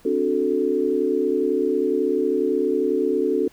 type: chord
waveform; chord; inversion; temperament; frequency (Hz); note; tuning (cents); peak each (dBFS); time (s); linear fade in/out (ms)
sine; D dominant seventh; third; equal; 261.6 / 293.7 / 370 / 440; C4 / D4 / F#4 / A4; 0 / 0 / 0 / 0; -27 / -25 / -23 / -22; 0.05-3.48; 5
effects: pink hiss -54 dBFS RMS until 3.52 s